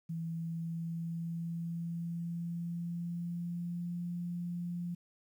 sine tone with pitch glide, 164.81 to 174.11 Hz, E3 to F3, 0 to -5 cents, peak -35 dBFS, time 0.09-4.95 s, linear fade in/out 10 ms, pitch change +95 cents, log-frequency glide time 0.22-4.03 s, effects 11-bit

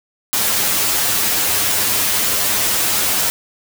white noise with comb filter, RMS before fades -17 dBFS, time 0.33-3.3 s, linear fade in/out 0 ms, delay 9.6 ms, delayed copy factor +0.95, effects none

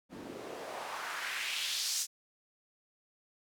white noise with band-pass filter sweep, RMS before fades -38 dBFS, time 0.09-2.07 s, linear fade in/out 50 ms, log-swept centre 220 to 6800 Hz, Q 1.8, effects none

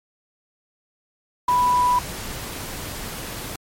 sine tone in noise, 987.8 Hz, B5, in tune, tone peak -15 dBFS, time 1.48-1.99 s, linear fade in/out 5 ms, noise pink, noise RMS -32 dBFS, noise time 1.48-3.56 s, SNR +14 dB, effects MP3 64 kbps

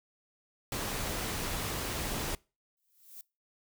pink noise, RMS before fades -35 dBFS, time 0.72-2.35 s, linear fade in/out 2 ms
violet noise with exponential growth, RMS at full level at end -44 dBFS, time 2.77-3.21 s, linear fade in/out 1 ms, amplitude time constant 95 ms
effects noise-tail reverb RT60 0.3 s tail -24 dB re dry

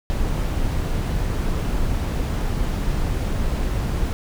brown noise, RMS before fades -22 dBFS, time 0.1-4.13 s, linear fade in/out 0 ms, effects none

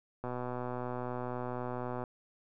click train, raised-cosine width 1 ms, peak -24 dBFS, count 224, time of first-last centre 0.24-2.038 s, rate 124 Hz, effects none

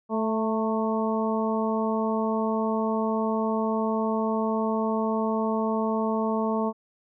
harmonic tone with a mistuned harmonic, 220 Hz, A3, in tune, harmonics 1 / 2 / 3 / 4 / 5, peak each -26 / -29 / -31 / -32 / -33 dBFS, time 0.09-6.73 s, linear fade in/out 50 ms, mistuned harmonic 4, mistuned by +32 cents, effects none

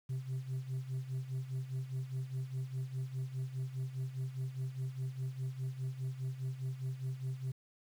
sine tone with tremolo, 130.7 Hz, C3, 1 cent flat, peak -31 dBFS, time 0.09-7.52 s, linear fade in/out 10 ms, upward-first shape sine, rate 4.9 Hz, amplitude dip 80%, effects tanh soft clip ceiling -33 dBFS + 10-bit

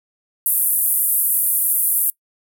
pink band-pass noise, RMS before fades -18 dBFS, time 0.46-2.1 s, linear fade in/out 0 ms, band 10000 to 15000 Hz, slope 48 dB/octave, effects noise-tail reverb RT60 0.1 s tail -24 dB re dry

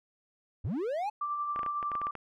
triangle linear sweep, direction up, 66.6 to 870 Hz, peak -28 dBFS, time 0.64-1.1 s, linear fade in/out 10 ms
sine tone with tremolo, 1174.7 Hz, D6, in tune, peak -29 dBFS, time 1.21-2.11 s, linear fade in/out 5 ms, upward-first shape sine, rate 11 Hz, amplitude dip 35%
clicks, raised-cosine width 0.5 ms, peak -25 dBFS, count 10, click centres 1.561 / 1.592 / 1.632 / 1.663 / 1.828 / 1.917 / 1.953 / 2.016 / 2.069 / 2.153 s
effects none

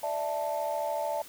sine chord, D suspended second, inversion none, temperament just, 587.3 / 660.7 / 881 Hz, D5 / E5 / A5, 0 / +4 / +2 cents, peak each -32 dBFS, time 0.03-1.22 s, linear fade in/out 5 ms, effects tanh soft clip ceiling -22 dBFS + white hiss -49 dBFS RMS until 1.28 s

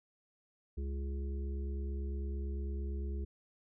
harmonic tone, 68.9 Hz, C#2, 10 cents flat, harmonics 1 / 3 / 5 / 6, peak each -35 / -48 / -49 / -51 dBFS, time 0.77-3.25 s, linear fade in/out 10 ms, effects none

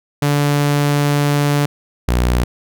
sawtooth tone pair in turn, 144.8 / 60.77 Hz, D3 / B1, -24 / -27 cents, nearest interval octave + minor third, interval 1503 cents, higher first, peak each -9 dBFS, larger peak neither, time 0.22-1.66 / 2.08-2.44 s, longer first, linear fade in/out 5 ms, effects none

